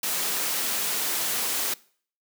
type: noise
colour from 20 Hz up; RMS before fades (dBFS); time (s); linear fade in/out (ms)
white; -27; 0.03-1.74; 5
effects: noise-tail reverb RT60 0.5 s tail -22 dB re dry + high-pass 200 Hz 12 dB/octave